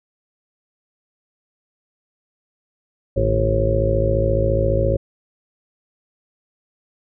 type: harmonic tone with a mistuned harmonic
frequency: 54.5 Hz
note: A1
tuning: 16 cents flat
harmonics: 1 / 2 / 3 / 4 / 6 / 7 / 8 / 9 / 10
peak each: -21 / -21 / -30 / -30 / -29 / -26 / -29 / -30 / -20 dBFS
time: 3.16-4.97 s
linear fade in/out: 10 ms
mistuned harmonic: 3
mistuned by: -130 cents
effects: none